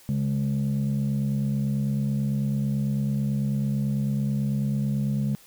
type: tone pair together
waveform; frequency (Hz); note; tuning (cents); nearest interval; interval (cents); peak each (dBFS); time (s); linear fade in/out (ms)
sine; 138.62 / 207.7; C#3 / G#3; 0 / 0; perfect fifth; 700; -23 / -24; 0.09-5.35; 0
effects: tanh soft clip ceiling -19 dBFS + white hiss -53 dBFS RMS until 5.46 s